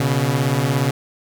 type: beating tone pair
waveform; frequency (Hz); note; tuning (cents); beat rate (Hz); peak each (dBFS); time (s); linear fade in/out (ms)
sawtooth; 123.47 / 140.47; B2 / C#3; 0 / +23; 17; -16 / -15; 0-0.91; 5
effects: none